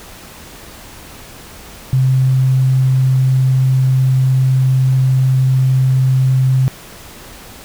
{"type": "tone", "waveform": "sine", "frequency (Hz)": 130.81, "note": "C3", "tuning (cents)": 0, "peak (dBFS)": -9, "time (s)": [1.93, 6.68], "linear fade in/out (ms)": 0, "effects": ["pink hiss -36 dBFS RMS until 7.64 s"]}